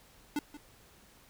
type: tone with echo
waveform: square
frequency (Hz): 293.7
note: D4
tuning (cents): 0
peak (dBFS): -30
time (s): 0.36-0.39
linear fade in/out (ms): 2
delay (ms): 180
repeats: 1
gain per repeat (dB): -15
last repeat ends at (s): 0.57
effects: pink hiss -60 dBFS RMS until 1.29 s